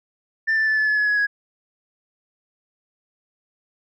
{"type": "tone with pitch steps", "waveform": "sine", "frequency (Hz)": [1782, 1764.6, 1747.3, 1730.3, 1713.4, 1696.6, 1680, 1663.6], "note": ["A6", "A6", "A6", "A6", "A6", "G#6", "G#6", "G#6"], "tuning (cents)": [22, 5, -13, -29, -46, 36, 19, 2], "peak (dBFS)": -15, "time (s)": [0.47, 1.27], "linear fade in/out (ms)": 20, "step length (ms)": 100, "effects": ["tanh soft clip ceiling -15 dBFS"]}